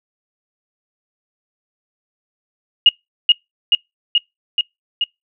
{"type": "tone with echo", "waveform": "sine", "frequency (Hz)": 2867, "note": "F7", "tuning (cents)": 45, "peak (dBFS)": -4, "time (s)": [2.86, 2.89], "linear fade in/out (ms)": 2, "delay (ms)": 430, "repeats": 5, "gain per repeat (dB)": -2, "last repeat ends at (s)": 5.04, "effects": ["noise-tail reverb RT60 0.2 s tail -26 dB re dry"]}